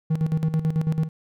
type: tone with tremolo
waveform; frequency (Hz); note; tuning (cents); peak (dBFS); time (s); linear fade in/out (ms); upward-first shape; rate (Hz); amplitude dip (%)
triangle; 158.6; D#3; +33; -16; 0.1-1.09; 10; square; 9.1; 70
effects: none